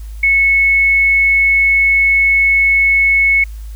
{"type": "tone", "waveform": "sine", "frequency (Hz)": 2200, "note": "C#7", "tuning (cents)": -14, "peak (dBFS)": -8, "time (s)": [0.23, 3.44], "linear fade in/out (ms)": 5, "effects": ["added 53 Hz sine -25 dBFS peak until 3.75 s", "white hiss -47 dBFS RMS until 3.75 s"]}